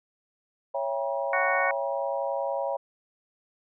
sine chord, C# diminished seventh, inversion none, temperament just, 554.4 / 665.2 / 798.3 / 957.9 Hz, C#5 / E5 / G5 / Bb5, 0 / +16 / +31 / +47 cents, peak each -29 / -33 / -34 / -34 dBFS, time 0.74-2.77 s, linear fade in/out 10 ms
harmonic tone, 370 Hz, F#4, in tune, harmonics 2 / 3 / 4 / 5 / 6, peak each -30 / -30 / -30 / -30 / -30 dBFS, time 1.33-1.71 s, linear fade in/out 2 ms
effects none

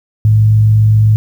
sine tone with frequency modulation, 107.9 Hz, A2, 33 cents flat, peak -5 dBFS, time 0.25-1.16 s, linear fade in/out 0 ms, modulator 47.5 Hz, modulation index 0.2, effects 7-bit

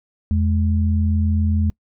sine tone pair together, 84.19 / 211.3 Hz, E2 / G#3, +37 / +30 cents, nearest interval octave + major third, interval 1593 cents, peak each -16 / -22 dBFS, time 0.31-1.7 s, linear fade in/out 0 ms, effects noise-tail reverb RT60 0.1 s tail -25 dB re dry

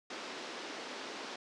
pink band-pass noise, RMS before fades -44 dBFS, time 0.1-1.36 s, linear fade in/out 5 ms, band 270 to 5700 Hz, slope 24 dB/octave, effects resampled to 24000 Hz

